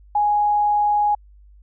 sine tone, 830.6 Hz, G#5, in tune, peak -15 dBFS, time 0.15-1.15 s, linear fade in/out 5 ms, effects added 50 Hz sine -45 dBFS peak until 1.62 s

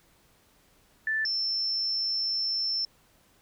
sine tone pair in turn, 1760 / 5348 Hz, A6 / E8, 0 / +24 cents, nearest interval octave + perfect fifth, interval 1924 cents, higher second, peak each -25 / -26 dBFS, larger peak first, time 1.07-1.25 / 1.25-2.85 s, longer second, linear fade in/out 2 ms, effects pink hiss -63 dBFS RMS until 3.41 s

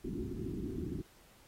white low-pass noise, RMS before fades -39 dBFS, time 0.04-1.02 s, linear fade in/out 10 ms, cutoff 390 Hz, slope 96 dB/octave, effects pink hiss -63 dBFS RMS until 1.47 s + AAC 48 kbps

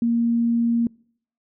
sine tone, 233.7 Hz, A#3, 5 cents sharp, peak -17 dBFS, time 0.02-0.87 s, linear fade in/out 2 ms, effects noise-tail reverb RT60 0.6 s tail -26 dB re dry

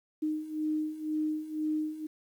sine beating tone pair, 306.9 / 308.9 Hz, D#4 / D#4, -24 / -12 cents, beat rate 2 Hz, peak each -35 / -31 dBFS, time 0.22-2.07 s, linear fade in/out 10 ms, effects 10-bit

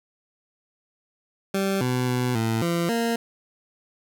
20% pulse tone with pitch steps, 194.8 / 125.8 / 124.8 / 112.7 / 170.4 / 231.8 Hz, G3 / B2 / B2 / A2 / F3 / A#3, -11 / +32 / +19 / +42 / -42 / -10 cents, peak -17 dBFS, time 1.54-3.16 s, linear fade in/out 5 ms, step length 270 ms, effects none

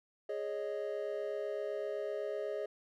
triangle chord, Ab suspended fourth, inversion none, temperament equal, 415.3 / 554.4 / 622.3 Hz, Ab4 / Db5 / Eb5, 0 / 0 / 0 cents, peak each -37 / -39 / -38 dBFS, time 0.29-2.66 s, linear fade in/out 5 ms, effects none

